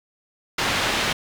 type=low-pass noise; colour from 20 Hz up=white; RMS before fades=-23 dBFS; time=0.58-1.13 s; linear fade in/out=5 ms; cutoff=3200 Hz; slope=12 dB/octave; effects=none